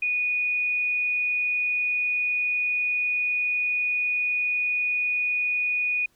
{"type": "tone", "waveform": "sine", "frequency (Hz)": 2467, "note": "D#7", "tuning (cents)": -15, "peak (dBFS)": -22, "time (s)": [0.02, 6.06], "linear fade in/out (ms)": 5, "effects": ["pink hiss -65 dBFS RMS until 6.15 s"]}